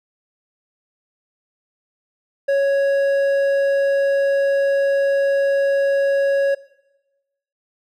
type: tone with hard clipping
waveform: sine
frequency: 554.4 Hz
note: C#5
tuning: in tune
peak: -16 dBFS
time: 2.48-6.55 s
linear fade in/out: 10 ms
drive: 6 dB
effects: noise-tail reverb RT60 1.0 s tail -19 dB re dry